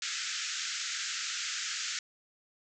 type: band-pass noise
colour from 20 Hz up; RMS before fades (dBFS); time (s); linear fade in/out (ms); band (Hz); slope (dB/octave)
white; -36; 0.02-1.99; 2; 1300 to 7400; 96
effects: none